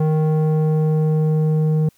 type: tone with low-pass filter sweep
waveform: square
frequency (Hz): 155.56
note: D#3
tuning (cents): 0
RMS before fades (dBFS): -17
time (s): 0-1.89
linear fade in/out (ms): 5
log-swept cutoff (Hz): 670 to 360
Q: 1.1
effects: white hiss -59 dBFS RMS until 1.97 s